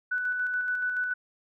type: tone with tremolo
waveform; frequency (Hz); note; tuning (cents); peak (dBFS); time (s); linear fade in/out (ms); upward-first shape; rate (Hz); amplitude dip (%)
sine; 1489; F#6; +11; -25; 0.11-1.14; 10; square; 7; 30
effects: none